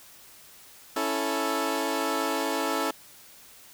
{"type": "chord", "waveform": "15% pulse", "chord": "A major", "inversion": "first", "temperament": "equal", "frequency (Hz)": [277.2, 329.6, 440], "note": ["C#4", "E4", "A4"], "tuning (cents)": [0, 0, 0], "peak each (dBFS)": -24, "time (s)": [0.96, 2.91], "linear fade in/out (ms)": 5, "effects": ["white hiss -51 dBFS RMS until 3.73 s"]}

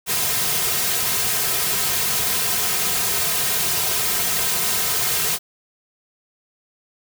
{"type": "noise with comb filter", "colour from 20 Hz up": "white", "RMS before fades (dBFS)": -21, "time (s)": [0.06, 5.39], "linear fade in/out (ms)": 50, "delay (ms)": 3.5, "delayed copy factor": -0.85, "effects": []}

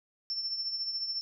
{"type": "tone with tremolo", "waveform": "sine", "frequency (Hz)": 5380, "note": "E8", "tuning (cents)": 34, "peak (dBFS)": -29, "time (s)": [0.3, 1.21], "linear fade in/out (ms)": 0, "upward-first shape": "triangle", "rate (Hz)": 14, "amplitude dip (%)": 60, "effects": []}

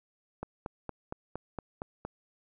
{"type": "click train", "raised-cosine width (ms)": 1, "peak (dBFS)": -22, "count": 8, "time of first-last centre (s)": [0.43, 2.05], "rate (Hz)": 4.32, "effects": []}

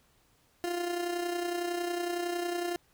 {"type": "tone with amplitude modulation", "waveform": "30% pulse", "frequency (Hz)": 349.2, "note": "F4", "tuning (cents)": 0, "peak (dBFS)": -26, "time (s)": [0.64, 2.76], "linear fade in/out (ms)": 0, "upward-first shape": "sine", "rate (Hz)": 30.9, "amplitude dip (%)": 50, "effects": ["pink hiss -67 dBFS RMS until 2.93 s"]}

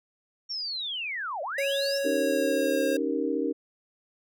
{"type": "linear two-way sweep", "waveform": "sine", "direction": "down then up", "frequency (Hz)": [5588, 531, 5588], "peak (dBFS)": -30, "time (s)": [0.49, 1.99], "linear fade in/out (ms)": 20, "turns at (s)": 1.42}
{"type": "tone with pitch glide", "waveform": "square", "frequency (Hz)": [554.4, 538], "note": ["C#5", "C5"], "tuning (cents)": [0, 48], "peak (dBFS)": -27, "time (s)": [1.58, 2.97], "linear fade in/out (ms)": 5, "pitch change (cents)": -52, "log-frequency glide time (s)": [1.99, 2.83]}
{"type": "chord", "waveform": "sine", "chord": "Eb dominant seventh", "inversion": "third", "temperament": "equal with one note detuned", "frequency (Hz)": [277.2, 311.1, 388.6, 466.2], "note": ["Db4", "Eb4", "G4", "Bb4"], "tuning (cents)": [0, 0, -15, 0], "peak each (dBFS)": [-30, -30, -33, -30], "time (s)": [2.04, 3.53], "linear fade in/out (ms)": 20}
{"effects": []}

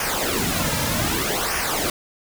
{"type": "noise with flanger", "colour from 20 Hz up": "pink", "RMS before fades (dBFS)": -23, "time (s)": [0, 1.9], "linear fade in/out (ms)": 2, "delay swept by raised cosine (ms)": [0.25, 2.75], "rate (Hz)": 0.64, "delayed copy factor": -0.7, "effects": []}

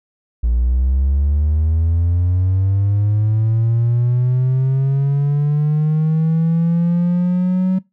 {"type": "linear sweep", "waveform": "triangle", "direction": "up", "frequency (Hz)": [56.9, 187.8], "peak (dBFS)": -10, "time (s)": [0.43, 7.79], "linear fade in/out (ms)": 10, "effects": ["noise-tail reverb RT60 0.2 s tail -23 dB re dry", "tanh soft clip ceiling -7 dBFS"]}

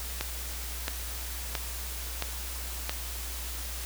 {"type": "click train", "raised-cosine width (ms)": 0.2, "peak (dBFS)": -12, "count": 5, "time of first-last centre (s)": [0.21, 2.895], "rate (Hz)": 1.49, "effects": ["added 60 Hz sine -37 dBFS peak until 3.85 s", "white hiss -39 dBFS RMS until 3.85 s"]}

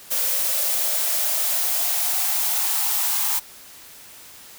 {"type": "noise with high-pass filter sweep", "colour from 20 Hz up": "blue", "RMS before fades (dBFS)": -22, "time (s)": [0.1, 3.4], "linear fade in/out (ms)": 20, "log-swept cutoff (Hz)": [520, 890], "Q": 4.8, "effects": ["white hiss -44 dBFS RMS until 4.58 s"]}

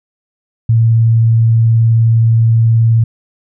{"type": "tone with vibrato", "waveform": "sine", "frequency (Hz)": 114, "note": "A#2", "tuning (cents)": -38, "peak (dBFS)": -6, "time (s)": [0.69, 3.04], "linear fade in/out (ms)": 5, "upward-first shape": "square", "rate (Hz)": 19, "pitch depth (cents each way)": 10, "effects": []}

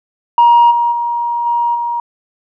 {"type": "tone with level steps", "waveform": "sine", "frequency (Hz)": 947, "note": "A#5", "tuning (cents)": 27, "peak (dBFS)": [-3, -10, -14, -11, -15], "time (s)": [0.38, 2], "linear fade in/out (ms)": 2, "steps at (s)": [0.7, 0.91, 1.45, 1.74], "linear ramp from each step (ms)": 20, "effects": ["tanh soft clip ceiling -2 dBFS"]}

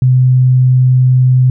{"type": "tone", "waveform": "sine", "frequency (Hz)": 127.8, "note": "C3", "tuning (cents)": -40, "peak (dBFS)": -5, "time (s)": [0.02, 1.5], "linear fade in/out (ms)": 2, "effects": []}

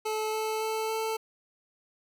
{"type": "tone with pitch steps", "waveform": "25% pulse", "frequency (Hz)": [433.6, 436.6, 439.7, 442.7], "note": ["A4", "A4", "A4", "A4"], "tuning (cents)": [-25, -13, -1, 11], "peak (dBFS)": -25, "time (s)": [0.05, 1.17], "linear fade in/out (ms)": 10, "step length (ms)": 280, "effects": []}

